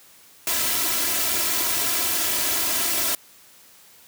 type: noise with comb filter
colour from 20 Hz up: white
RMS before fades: -23 dBFS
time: 0.47-3.15 s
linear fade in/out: 2 ms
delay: 3 ms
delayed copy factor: +0.8
effects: white hiss -51 dBFS RMS until 4.07 s + high-pass 80 Hz 12 dB/octave

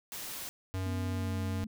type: noise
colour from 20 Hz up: white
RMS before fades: -41 dBFS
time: 0.12-0.49 s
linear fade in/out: 0 ms
type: tone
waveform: square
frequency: 93.9 Hz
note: F#2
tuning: 26 cents sharp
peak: -33 dBFS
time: 0.74-1.64 s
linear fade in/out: 0 ms
type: tone with pitch glide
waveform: sine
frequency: 246.4 to 217 Hz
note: B3 to A3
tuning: -4 to -24 cents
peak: -38 dBFS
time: 0.86-1.67 s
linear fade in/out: 5 ms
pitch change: -220 cents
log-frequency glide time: 1.09-1.38 s
effects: none

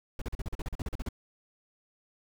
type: noise bursts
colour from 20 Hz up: brown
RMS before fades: -33 dBFS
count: 14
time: 0.19-1.088 s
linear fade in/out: 2 ms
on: 27 ms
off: 40 ms
effects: none

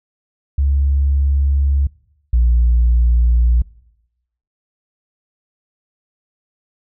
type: tone pair in turn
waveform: sine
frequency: 69.7 / 59.07 Hz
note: C#2 / A#1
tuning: +10 / +24 cents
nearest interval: minor third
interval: 286 cents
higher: first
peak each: -11 / -8 dBFS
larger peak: second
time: 0.58-1.87 / 2.33-3.62 s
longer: neither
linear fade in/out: 5 ms
effects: noise-tail reverb RT60 0.9 s tail -23 dB re dry + tanh soft clip ceiling -7 dBFS

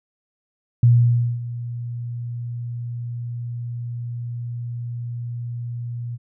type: tone with ADSR envelope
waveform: sine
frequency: 119.5 Hz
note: A#2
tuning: 43 cents sharp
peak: -9 dBFS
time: 0.83-6.18 s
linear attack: 3 ms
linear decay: 560 ms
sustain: -17 dB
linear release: 36 ms
effects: none

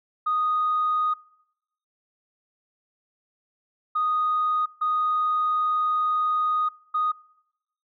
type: tone bursts at uneven times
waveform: sine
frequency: 1241 Hz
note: D#6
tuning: 5 cents flat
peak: -20 dBFS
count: 4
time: 0.26-1.14 / 3.95-4.66 / 4.81-6.69 / 6.94-7.12 s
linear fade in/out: 10 ms
effects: noise-tail reverb RT60 0.8 s tail -22 dB re dry + tanh soft clip ceiling -16 dBFS

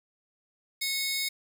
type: tone cluster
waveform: sawtooth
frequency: 2188 / 3761 / 5070 Hz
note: C#7 / A#7 / D#8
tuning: -23 / +15 / +32 cents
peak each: -28 / -30 / -32 dBFS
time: 0.81-1.29 s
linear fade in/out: 10 ms
effects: none

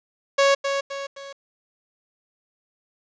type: tone with echo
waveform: sawtooth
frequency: 554.4 Hz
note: C#5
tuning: in tune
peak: -11 dBFS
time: 0.38-0.55 s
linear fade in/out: 10 ms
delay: 260 ms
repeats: 3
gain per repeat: -7 dB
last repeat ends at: 1.33 s
effects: resampled to 16000 Hz + 8-bit

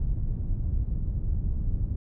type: low-pass noise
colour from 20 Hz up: pink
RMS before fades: -27 dBFS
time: 0-1.96 s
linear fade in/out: 2 ms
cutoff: 100 Hz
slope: 12 dB/octave
effects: none

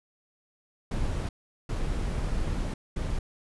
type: noise bursts at uneven times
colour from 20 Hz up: brown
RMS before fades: -29 dBFS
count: 3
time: 0.91-1.29 / 1.69-2.74 / 2.96-3.19 s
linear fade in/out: 5 ms
effects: resampled to 24000 Hz

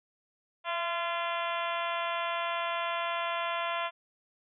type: harmonic tone with a mistuned harmonic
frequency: 343.2 Hz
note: F4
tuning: 30 cents flat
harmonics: 2 / 3 / 4 / 5 / 6 / 7 / 8 / 9 / 10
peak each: -35 / -34 / -38 / -42 / -42 / -42 / -42 / -44 / -44 dBFS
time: 0.64-3.91 s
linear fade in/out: 50 ms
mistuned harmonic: 2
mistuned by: -30 cents
effects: none

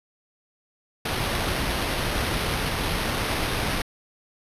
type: noise with sample-and-hold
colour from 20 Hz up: pink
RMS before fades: -26 dBFS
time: 1.05-3.82 s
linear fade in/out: 5 ms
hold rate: 7350 Hz
effects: resampled to 32000 Hz

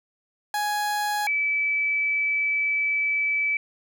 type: tone pair in turn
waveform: 30% pulse / sine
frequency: 833 / 2304 Hz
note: G#5 / D7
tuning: +5 / -34 cents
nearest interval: octave + tritone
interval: 1761 cents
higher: second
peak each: -21 dBFS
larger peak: neither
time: 0.54-1.27 / 1.27-3.57 s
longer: second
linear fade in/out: 2 ms
effects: none

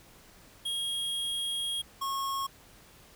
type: tone pair in turn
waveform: square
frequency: 3270 / 1091.2 Hz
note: G#7 / C#6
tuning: -28 / -28 cents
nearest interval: octave + perfect fifth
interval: 1900 cents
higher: first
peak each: -31 / -31 dBFS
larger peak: neither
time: 0.65-1.82 / 2.01-2.47 s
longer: first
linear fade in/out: 10 ms
effects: pink hiss -56 dBFS RMS until 3.15 s

